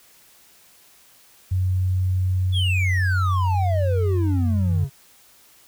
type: tone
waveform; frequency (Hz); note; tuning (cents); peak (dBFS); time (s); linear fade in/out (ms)
sine; 92.5; F#2; 0; -18; 1.51-4.85; 10
type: exponential sweep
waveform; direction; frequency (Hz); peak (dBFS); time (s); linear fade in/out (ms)
triangle; down; 3482 to 130; -22; 2.52-4.9; 50
effects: white hiss -53 dBFS RMS until 5.67 s